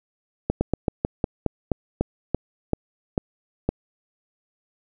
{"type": "slowing click train", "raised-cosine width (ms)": 2, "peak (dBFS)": -7, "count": 13, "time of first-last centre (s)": [0.5, 3.69], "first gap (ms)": 110, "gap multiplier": 1.15, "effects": []}